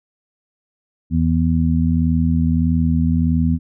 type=harmonic tone; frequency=81.6 Hz; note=E2; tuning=17 cents flat; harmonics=1 / 2 / 3; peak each=-18 / -18 / -18 dBFS; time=1.1-3.59 s; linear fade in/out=50 ms; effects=none